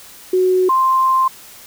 sine tone pair in turn, 369.5 / 1047.9 Hz, F#4 / C6, -2 / +2 cents, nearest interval octave + tritone, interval 1804 cents, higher second, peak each -11 dBFS, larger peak neither, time 0.33-0.69 / 0.69-1.28 s, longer second, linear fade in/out 5 ms, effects white hiss -40 dBFS RMS until 1.66 s

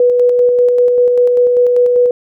sine tone with tremolo, 490.6 Hz, B4, 12 cents flat, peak -6 dBFS, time 0-2.11 s, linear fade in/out 2 ms, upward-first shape square, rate 5.1 Hz, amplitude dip 25%, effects none

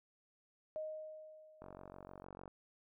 sine tone with exponential decay, 622.3 Hz, D#5, in tune, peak -38 dBFS, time 0.76-2.24 s, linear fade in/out 0 ms, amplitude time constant 320 ms
click train, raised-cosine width 1 ms, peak -36 dBFS, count 41, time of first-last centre 1.62-2.478 s, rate 46.6 Hz
effects none

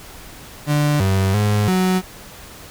35% pulse tone with pitch steps, 147.7 / 96 / 104.4 / 185.3 Hz, D3 / G2 / G#2 / F#3, +10 / -36 / +10 / +3 cents, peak -13 dBFS, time 0.66-2.02 s, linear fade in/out 50 ms, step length 340 ms, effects pink hiss -39 dBFS RMS until 2.7 s

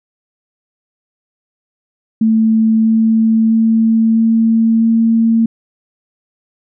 sine tone with pitch steps, 221.8 / 223.1 / 224.4 / 225.7 / 227 Hz, A3 / A3 / A3 / A3 / A#3, +14 / +24 / +34 / +44 / -46 cents, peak -8 dBFS, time 2.21-5.46 s, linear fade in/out 5 ms, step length 650 ms, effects none

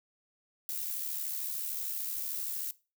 violet noise with amplitude modulation, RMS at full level -34 dBFS, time 0.69-2.71 s, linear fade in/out 0 ms, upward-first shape sine, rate 73.2 Hz, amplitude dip 45%, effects noise-tail reverb RT60 0.3 s tail -19 dB re dry

